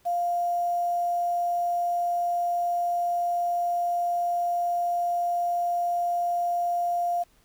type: tone with quantisation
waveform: sine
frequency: 698.5 Hz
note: F5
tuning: in tune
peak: -23 dBFS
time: 0.05-7.24 s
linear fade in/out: 20 ms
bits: 8
effects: pink hiss -63 dBFS RMS until 7.44 s